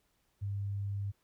sine tone, 100 Hz, G2, 35 cents sharp, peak -33 dBFS, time 0.41-1.12 s, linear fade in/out 20 ms, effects pink hiss -75 dBFS RMS until 1.23 s

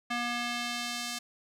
square tone with band-pass filter sweep, 239.7 Hz, A#3, 48 cents sharp, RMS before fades -34 dBFS, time 0.1-1.19 s, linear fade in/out 10 ms, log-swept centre 2000 to 5900 Hz, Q 0.8, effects none

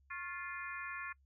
harmonic tone with a mistuned harmonic, 349.2 Hz, F4, in tune, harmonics 3 / 4 / 5 / 6 / 7, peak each -47 / -48 / -45 / -50 / -48 dBFS, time 0.1-1.13 s, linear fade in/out 10 ms, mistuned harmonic 3, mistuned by +71 cents, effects noise-tail reverb RT60 0.1 s tail -24 dB re dry + added 68 Hz sine -66 dBFS peak until 1.25 s

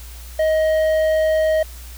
square tone with low-pass filter, 629 Hz, D#5, 19 cents sharp, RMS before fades -17 dBFS, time 0.39-1.63 s, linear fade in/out 5 ms, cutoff 1900 Hz, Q 0.5, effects added 60 Hz sine -34 dBFS peak until 1.97 s + white hiss -42 dBFS RMS until 1.97 s

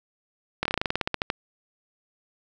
slowing click train, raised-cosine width 0.3 ms, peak -8 dBFS, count 15, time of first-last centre 0.63-1.301 s, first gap 24 ms, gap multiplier 1.1, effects none

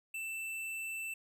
sine tone with hard clipping, 2662 Hz, E7, 16 cents sharp, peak -39 dBFS, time 0.14-1.14 s, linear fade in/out 5 ms, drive 13 dB, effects none

